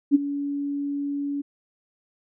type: tone with ADSR envelope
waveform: sine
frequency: 284.2 Hz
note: C#4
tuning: 43 cents sharp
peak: -10 dBFS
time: 0.11-1.42 s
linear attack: 39 ms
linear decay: 19 ms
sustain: -15 dB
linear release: 14 ms
effects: none